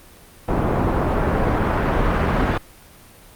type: noise with low-pass filter sweep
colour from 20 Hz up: pink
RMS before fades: -19 dBFS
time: 0.48-2.58 s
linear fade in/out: 5 ms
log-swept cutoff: 920 to 1700 Hz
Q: 0.94
effects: pink hiss -46 dBFS RMS until 3.35 s + Opus 32 kbps